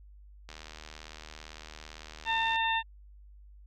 click train, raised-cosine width 0.2 ms, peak -27 dBFS, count 162, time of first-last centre 0.49-2.559 s, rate 77.8 Hz
harmonic tone, 903 Hz, A5, 45 cents sharp, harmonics 1 / 2 / 3 / 4, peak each -29 / -32 / -34 / -35 dBFS, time 2.25-2.83 s, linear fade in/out 50 ms
effects added 50 Hz sine -50 dBFS peak until 3.66 s

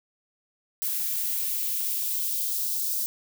violet noise with high-pass filter sweep, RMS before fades -28 dBFS, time 0.82-3.06 s, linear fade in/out 0 ms, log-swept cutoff 1500 to 4800 Hz, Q 1.3, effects none

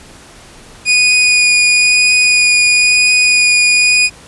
sawtooth tone with vibrato, 2464 Hz, D#7, 17 cents flat, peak -4 dBFS, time 0.85-4.1 s, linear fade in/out 50 ms, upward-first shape sine, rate 1 Hz, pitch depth 9 cents each way, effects pink hiss -38 dBFS RMS until 4.27 s + resampled to 24000 Hz

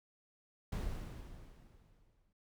brown noise with exponential decay, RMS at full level -36 dBFS, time 0.72-2.33 s, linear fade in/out 5 ms, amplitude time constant 350 ms, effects none

